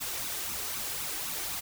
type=noise with flanger; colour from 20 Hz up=white; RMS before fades=-35 dBFS; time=0-1.61 s; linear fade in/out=20 ms; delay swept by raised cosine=0.77 to 2.67 ms; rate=3.9 Hz; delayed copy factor=+0.6; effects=none